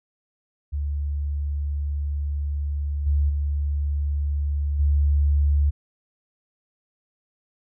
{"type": "tone with level steps", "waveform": "sine", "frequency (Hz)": 72.3, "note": "D2", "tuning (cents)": -27, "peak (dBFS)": [-23, -17, -21, -16], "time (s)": [0.72, 5.71], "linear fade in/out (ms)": 20, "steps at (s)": [3.06, 3.29, 4.79], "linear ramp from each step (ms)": 10, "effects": []}